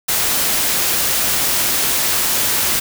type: noise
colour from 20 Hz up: white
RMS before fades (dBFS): -17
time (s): 0.08-2.8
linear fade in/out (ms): 10
effects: none